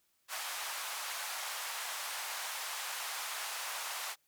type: band-pass noise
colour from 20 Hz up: pink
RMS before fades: -40 dBFS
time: 0.28-4.16 s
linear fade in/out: 50 ms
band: 780 to 15000 Hz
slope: 24 dB/octave
effects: white hiss -75 dBFS RMS until 4.27 s